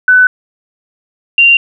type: tone pair in turn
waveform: sine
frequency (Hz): 1500 / 2772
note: F#6 / F7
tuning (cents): +23 / -14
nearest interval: major seventh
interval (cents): 1063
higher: second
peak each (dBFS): -3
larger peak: neither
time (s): 0.08-0.27 / 1.38-1.57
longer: neither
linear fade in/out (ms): 2
effects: none

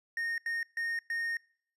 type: tone bursts at uneven times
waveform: triangle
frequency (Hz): 1846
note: A#6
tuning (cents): -17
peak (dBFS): -29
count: 4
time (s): 0.17-0.38 / 0.46-0.63 / 0.77-0.99 / 1.1-1.37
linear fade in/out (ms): 2
effects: noise-tail reverb RT60 0.6 s tail -26 dB re dry + resampled to 32000 Hz

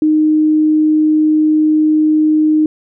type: tone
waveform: sine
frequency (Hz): 308.5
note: D#4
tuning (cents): -15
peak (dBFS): -8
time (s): 0.02-2.66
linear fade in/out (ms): 2
effects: none

